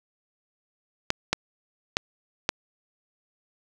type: clicks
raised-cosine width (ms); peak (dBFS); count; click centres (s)
0.2; -4; 4; 1.104 / 1.33 / 1.969 / 2.491
effects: none